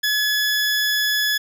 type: tone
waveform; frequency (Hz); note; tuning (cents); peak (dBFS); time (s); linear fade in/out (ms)
20% pulse; 1703; G#6; +43; -13; 0.03-1.38; 10
effects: none